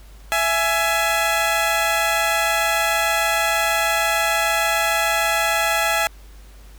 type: tone pair together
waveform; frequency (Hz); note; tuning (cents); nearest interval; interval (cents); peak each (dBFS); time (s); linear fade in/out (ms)
15% pulse; 665.1 / 838; E5 / G#5; +15 / +15; major third; 400; -14; 0.32-6.07; 0
effects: added 50 Hz sine -40 dBFS peak until 6.78 s + pink hiss -51 dBFS RMS until 6.78 s